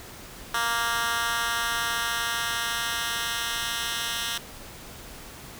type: tone with high-pass filter sweep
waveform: 10% pulse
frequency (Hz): 233.1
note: A#3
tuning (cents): 0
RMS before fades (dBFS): -28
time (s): 0.54-4.38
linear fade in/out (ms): 5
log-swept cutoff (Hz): 1300 to 2400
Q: 1.3
effects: pink hiss -43 dBFS RMS until 5.59 s

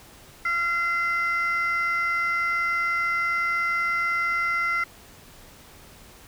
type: tone pair together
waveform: sine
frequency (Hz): 1372.9 / 2057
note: F6 / C7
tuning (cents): -30 / -30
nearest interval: perfect fifth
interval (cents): 700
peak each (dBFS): -23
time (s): 0.45-4.84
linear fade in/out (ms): 5
effects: tanh soft clip ceiling -18 dBFS + pink hiss -49 dBFS RMS until 6.27 s

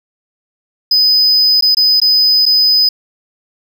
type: tone with dropouts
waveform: triangle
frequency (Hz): 5010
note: D#8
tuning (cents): +11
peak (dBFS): -6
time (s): 0.91-2.89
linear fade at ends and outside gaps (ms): 5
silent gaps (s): 1.61-1.623 / 1.748-1.769 / 2.001-2.016 / 2.456-2.462
effects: none

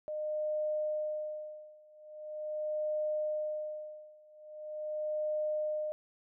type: tone with tremolo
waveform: sine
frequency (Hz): 610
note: D#5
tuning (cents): -34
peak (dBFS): -30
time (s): 0.08-5.92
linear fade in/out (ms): 0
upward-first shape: sine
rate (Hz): 0.42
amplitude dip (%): 95
effects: none

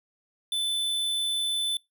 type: tone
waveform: square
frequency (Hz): 3514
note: A7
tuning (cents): -3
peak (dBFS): -26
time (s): 0.52-1.77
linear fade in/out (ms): 2
effects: noise-tail reverb RT60 0.2 s tail -26 dB re dry

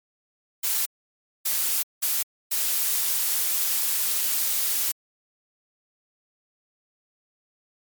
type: noise bursts at uneven times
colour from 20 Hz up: blue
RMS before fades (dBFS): -24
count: 4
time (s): 0.63-0.86 / 1.45-1.83 / 2.02-2.23 / 2.51-4.92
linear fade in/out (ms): 10
effects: MP3 96 kbps

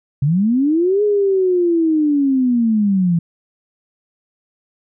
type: linear two-way sweep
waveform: sine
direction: up then down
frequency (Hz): 130.81 to 421 to 164.6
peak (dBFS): -12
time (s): 0.22-3.19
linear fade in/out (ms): 5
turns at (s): 1.03
effects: none

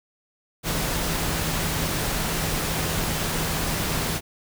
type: tone in noise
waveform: sine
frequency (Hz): 160.4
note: E3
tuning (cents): -47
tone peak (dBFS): -32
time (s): 0.63-4.21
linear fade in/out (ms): 50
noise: pink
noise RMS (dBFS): -26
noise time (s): 0.63-4.21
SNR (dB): -9
effects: none

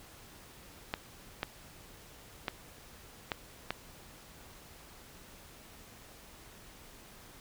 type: clicks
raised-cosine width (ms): 0.3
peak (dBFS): -16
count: 5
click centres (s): 0.939 / 1.431 / 2.482 / 3.318 / 3.706
effects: pink hiss -54 dBFS RMS until 7.4 s

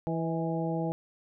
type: harmonic tone with a mistuned harmonic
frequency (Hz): 164.81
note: E3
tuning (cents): 0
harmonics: 1 / 2 / 3 / 4 / 5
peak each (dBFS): -31 / -34 / -36 / -37 / -38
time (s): 0.07-0.92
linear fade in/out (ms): 0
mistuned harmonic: 4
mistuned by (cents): -35
effects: none

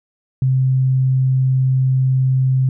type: tone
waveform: sine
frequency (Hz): 130.81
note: C3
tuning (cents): 0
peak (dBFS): -12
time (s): 0.42-2.69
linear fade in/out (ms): 2
effects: none

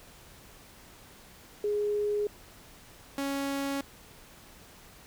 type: tone pair in turn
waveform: sine / sawtooth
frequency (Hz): 415.3 / 277.2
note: G#4 / C#4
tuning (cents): 0 / 0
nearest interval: perfect fifth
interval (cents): 700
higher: first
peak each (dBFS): -26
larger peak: neither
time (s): 1.64-2.27 / 3.18-3.81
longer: neither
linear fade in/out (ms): 2
effects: pink hiss -53 dBFS RMS until 5.06 s

